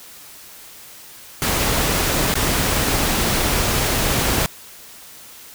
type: noise with dropouts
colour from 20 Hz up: pink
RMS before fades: -19 dBFS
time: 1.42-4.46 s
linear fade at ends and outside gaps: 0 ms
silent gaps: 2.34-2.354 s
effects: white hiss -41 dBFS RMS until 5.54 s